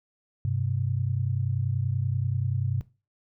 sine tone pair together, 98.8 / 129.21 Hz, G2 / C3, +14 / -21 cents, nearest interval perfect fourth, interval 465 cents, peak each -27 dBFS, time 0.45-2.81 s, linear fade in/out 0 ms, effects noise-tail reverb RT60 0.3 s tail -18 dB re dry

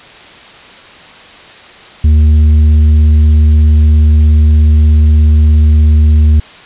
sine tone with tanh clipping, 76.4 Hz, D#2, 31 cents flat, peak -4 dBFS, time 2.04-6.4 s, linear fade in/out 5 ms, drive 5 dB, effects white hiss -34 dBFS RMS until 6.65 s + resampled to 8000 Hz

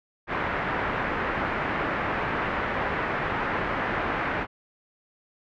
white low-pass noise, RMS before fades -28 dBFS, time 0.27-4.47 s, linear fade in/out 50 ms, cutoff 1900 Hz, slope 24 dB/octave, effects none

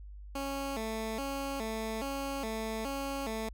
15% pulse tone with vibrato, 246.9 Hz, B3, in tune, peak -28 dBFS, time 0.35-3.49 s, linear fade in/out 5 ms, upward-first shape square, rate 1.2 Hz, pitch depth 190 cents each way, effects added 50 Hz sine -44 dBFS peak until 3.53 s

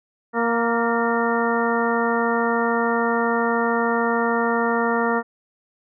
harmonic tone with a mistuned harmonic, 233.1 Hz, A#3, in tune, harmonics 1 / 2 / 3 / 4 / 5 / 6 / 8, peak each -24 / -23 / -27 / -26 / -28 / -27 / -29 dBFS, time 0.33-5.23 s, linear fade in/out 50 ms, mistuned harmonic 8, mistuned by -34 cents, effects none

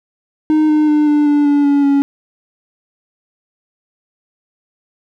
triangle tone with pitch steps, 308.7 / 304.5 / 300.3 / 296.1 / 292 / 288 / 284.1 / 280.2 Hz, D#4 / D#4 / D4 / D4 / D4 / D4 / C#4 / C#4, -14 / -37 / +39 / +14 / -10 / -34 / +43 / +19 cents, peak -7 dBFS, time 0.5-2.02 s, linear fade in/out 0 ms, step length 190 ms, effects none

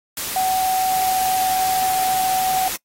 sine tone in noise, 752 Hz, F#5, 28 cents sharp, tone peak -17 dBFS, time 0.36-2.68 s, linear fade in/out 2 ms, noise white, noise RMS -26 dBFS, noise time 0.17-2.76 s, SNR +6 dB, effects noise-tail reverb RT60 0.1 s tail -23 dB re dry + AAC 48 kbps

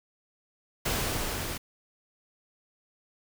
pink noise with level ramp, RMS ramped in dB -28 to -35 dBFS, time 0.85-1.58 s, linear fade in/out 10 ms, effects none

